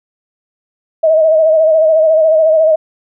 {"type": "tone with vibrato", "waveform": "sine", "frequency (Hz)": 634, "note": "D#5", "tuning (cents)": 32, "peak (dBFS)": -6, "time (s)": [1.03, 2.76], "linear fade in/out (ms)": 10, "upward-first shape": "sine", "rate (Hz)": 14, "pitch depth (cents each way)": 49, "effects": []}